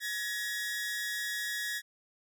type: tone pair together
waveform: sawtooth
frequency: 1687 / 1893.6 Hz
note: G#6 / A#6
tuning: +27 / +27 cents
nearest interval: major second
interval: 200 cents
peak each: -32 / -33 dBFS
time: 0-1.82 s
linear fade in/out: 50 ms
effects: none